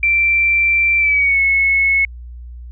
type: tone with pitch glide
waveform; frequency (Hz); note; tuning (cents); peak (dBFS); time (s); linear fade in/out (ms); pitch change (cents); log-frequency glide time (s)
sine; 2349 to 2192; D7 to C#7; 0 to -20; -11; 0.03-2.05; 2; -120; 0.98-1.4
effects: added 60 Hz sine -30 dBFS peak until 2.71 s